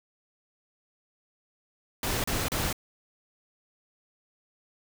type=noise bursts; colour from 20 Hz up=pink; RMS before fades=-29 dBFS; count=3; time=2.03-2.728 s; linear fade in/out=2 ms; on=210 ms; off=34 ms; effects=none